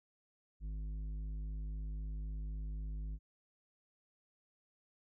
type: tone with tanh clipping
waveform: sine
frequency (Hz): 51.91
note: G#1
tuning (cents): 0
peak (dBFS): -40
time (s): 0.6-3.19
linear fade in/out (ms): 50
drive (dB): 9
effects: none